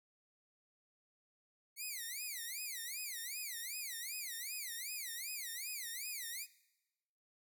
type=tone with vibrato; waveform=5% pulse; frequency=2138 Hz; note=C7; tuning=37 cents sharp; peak=-32 dBFS; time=1.76-6.47 s; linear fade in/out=50 ms; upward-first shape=sine; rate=2.6 Hz; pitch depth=280 cents each way; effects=noise-tail reverb RT60 1.0 s tail -19 dB re dry